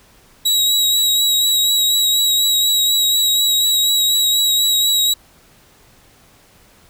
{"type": "tone with vibrato", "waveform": "sawtooth", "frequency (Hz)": 3854, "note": "B7", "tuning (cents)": -43, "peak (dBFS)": -10, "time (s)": [0.45, 5.14], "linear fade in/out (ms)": 10, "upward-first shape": "sine", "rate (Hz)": 4.1, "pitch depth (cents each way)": 22, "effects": ["pink hiss -50 dBFS RMS until 6.89 s"]}